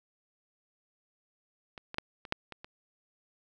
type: clicks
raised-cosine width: 0.3 ms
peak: -27 / -24 / -14 / -28 / -12 / -26 / -28 dBFS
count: 7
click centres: 1.778 / 1.944 / 1.984 / 2.252 / 2.324 / 2.523 / 2.645 s
effects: none